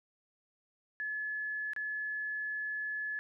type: tone with dropouts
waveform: sine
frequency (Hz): 1713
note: A6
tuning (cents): -47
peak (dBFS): -34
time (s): 1-3.19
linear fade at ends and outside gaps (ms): 0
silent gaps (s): 1.734-1.763
effects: none